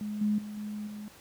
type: tone with level steps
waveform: sine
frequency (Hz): 210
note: G#3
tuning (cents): +19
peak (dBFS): -32 / -24 / -37 / -34 / -38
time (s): 0.01-1.08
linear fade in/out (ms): 0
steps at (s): 0.21 / 0.38 / 0.57 / 0.87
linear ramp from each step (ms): 5
effects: pink hiss -54 dBFS RMS until 1.2 s + high-pass 80 Hz 12 dB/octave